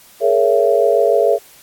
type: chord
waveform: sine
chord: A# half-diminished seventh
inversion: third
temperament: just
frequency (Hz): 419.5 / 466.2 / 559.4 / 671.3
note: G#4 / A#4 / C#5 / E5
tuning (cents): +17 / 0 / +16 / +31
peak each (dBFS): -16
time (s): 0.2-1.39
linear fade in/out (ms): 50
effects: white hiss -45 dBFS RMS until 1.62 s + AAC 64 kbps